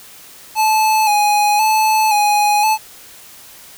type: tone with vibrato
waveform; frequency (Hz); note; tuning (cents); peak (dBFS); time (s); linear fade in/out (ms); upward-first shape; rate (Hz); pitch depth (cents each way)
square; 850; G#5; +40; -12; 0.55-2.78; 50; square; 0.96; 38
effects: white hiss -40 dBFS RMS until 3.77 s